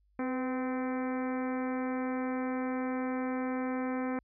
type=harmonic tone with a mistuned harmonic; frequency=257.9 Hz; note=C4; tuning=25 cents flat; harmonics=1 / 2 / 3 / 4 / 5 / 6 / 7 / 8 / 9; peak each=-32 / -38 / -42 / -44 / -46 / -48 / -49 / -50 / -51 dBFS; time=0.19-4.19 s; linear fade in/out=2 ms; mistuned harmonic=2; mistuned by=-36 cents; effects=added 50 Hz sine -66 dBFS peak until 4.23 s